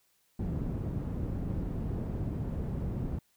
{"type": "low-pass noise", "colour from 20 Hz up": "white", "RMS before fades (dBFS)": -34, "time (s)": [0.39, 3.19], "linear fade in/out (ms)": 5, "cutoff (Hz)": 180, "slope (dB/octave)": 12, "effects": ["white hiss -71 dBFS RMS until 3.36 s"]}